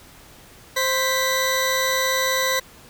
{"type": "tone pair together", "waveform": "20% pulse", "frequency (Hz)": [523.2, 1975.5], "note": ["C5", "B6"], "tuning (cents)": [0, 0], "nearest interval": "octave + major seventh", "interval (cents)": 2300, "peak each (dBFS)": -17, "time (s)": [0.76, 2.6], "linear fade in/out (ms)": 10, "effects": ["pink hiss -47 dBFS RMS until 2.89 s"]}